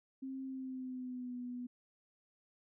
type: tone with pitch glide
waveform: sine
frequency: 265.6 to 246.4 Hz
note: C4 to B3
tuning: +26 to -4 cents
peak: -40 dBFS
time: 0.22-1.67 s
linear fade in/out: 10 ms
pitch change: -130 cents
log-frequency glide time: 0.44-1.37 s
effects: none